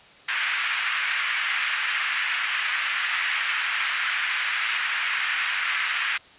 pink band-pass noise, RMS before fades -26 dBFS, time 0.28-6.18 s, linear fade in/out 10 ms, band 1500 to 2800 Hz, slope 24 dB/octave, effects white hiss -50 dBFS RMS until 6.38 s + resampled to 8000 Hz

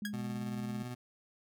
sine tone with pitch glide, 207.7 to 210.5 Hz, G#3 to G#3, 0 to +24 cents, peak -37 dBFS, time 0.02-0.83 s, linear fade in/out 2 ms, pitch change +24 cents, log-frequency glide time 0.2-0.72 s
sawtooth tone with exponential decay, 1644 Hz, G#6, 18 cents flat, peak -29 dBFS, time 0.05-0.14 s, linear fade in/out 2 ms, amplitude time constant 18 ms
25% pulse tone with tremolo, 123.47 Hz, B2, in tune, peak -35 dBFS, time 0.13-0.95 s, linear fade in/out 10 ms, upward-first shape square, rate 18 Hz, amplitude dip 25%
effects none

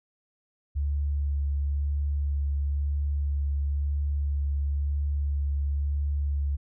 sine tone with vibrato, 71.4 Hz, D2, 48 cents flat, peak -24 dBFS, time 0.75-6.57 s, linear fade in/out 20 ms, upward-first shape sine, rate 0.99 Hz, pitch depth 14 cents each way, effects none

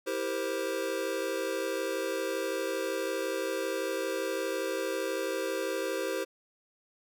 square chord, C dominant seventh, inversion first, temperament just, 327 / 392.4 / 470.9 / 523.3 Hz, E4 / G4 / Bb4 / C5, -14 / +2 / +18 / 0 cents, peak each -39 / -36 / -38 / -35 dBFS, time 0.06-6.25 s, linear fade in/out 20 ms, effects none

